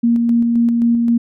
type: tone with tremolo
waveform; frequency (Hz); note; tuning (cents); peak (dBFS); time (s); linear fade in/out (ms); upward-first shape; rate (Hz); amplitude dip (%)
sine; 234.5; A#3; +11; -10; 0.03-1.18; 10; square; 3.8; 25
effects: none